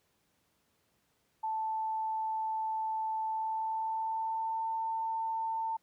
sine tone with pitch glide, 880 to 896.4 Hz, A5 to A5, 0 to +32 cents, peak -31 dBFS, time 1.43-5.77 s, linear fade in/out 10 ms, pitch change +32 cents, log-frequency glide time 3.26-4.69 s, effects pink hiss -74 dBFS RMS until 5.82 s + high-pass 80 Hz 12 dB/octave

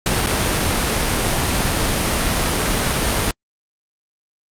pink noise with dropouts, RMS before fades -18 dBFS, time 0.06-3.31 s, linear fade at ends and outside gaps 2 ms, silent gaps 0.263-0.269 s, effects low-pass 12000 Hz 12 dB/octave + Opus 48 kbps

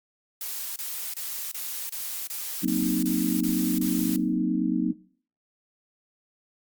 blue noise bursts, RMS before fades -33 dBFS, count 10, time 0.41-4.162 s, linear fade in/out 2 ms, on 350 ms, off 28 ms
sine chord, C half-diminished seventh, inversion second, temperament equal, 185 / 233.1 / 261.6 / 311.1 Hz, Gb3 / Bb3 / C4 / Eb4, 0 / 0 / 0 / 0 cents, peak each -28 dBFS, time 2.62-4.93 s, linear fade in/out 20 ms
effects noise-tail reverb RT60 0.5 s tail -20 dB re dry + Opus 48 kbps

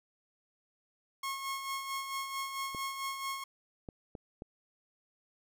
sawtooth tone with tremolo, 1087 Hz, C#6, 34 cents flat, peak -30 dBFS, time 1.23-3.44 s, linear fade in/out 5 ms, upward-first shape sine, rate 4.5 Hz, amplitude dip 50%
clicks, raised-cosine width 2 ms, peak -29 dBFS, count 4, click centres 2.748 / 3.888 / 4.152 / 4.421 s
effects none

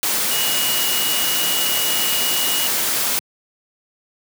sine tone in noise, 2900 Hz, F#7, 35 cents flat, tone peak -23 dBFS, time 0.31-2.67 s, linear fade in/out 0 ms, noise white, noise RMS -20 dBFS, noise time 0.03-3.19 s, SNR -6 dB, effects high-pass 150 Hz 12 dB/octave

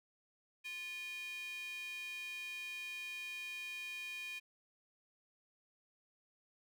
square tone with high-pass filter, 350 Hz, F4, 4 cents sharp, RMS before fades -45 dBFS, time 0.64-4.4 s, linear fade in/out 20 ms, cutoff 2500 Hz, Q 6.6, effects none

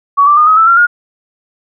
sine tone with pitch steps, 1128 / 1173.2 / 1220.2 / 1269.1 / 1319.9 / 1372.8 / 1427.8 Hz, C#6 / D6 / D#6 / D#6 / E6 / F6 / F6, +30 / -2 / -34 / +34 / +2 / -30 / +38 cents, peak -4 dBFS, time 0.17-0.87 s, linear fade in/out 20 ms, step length 100 ms, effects none

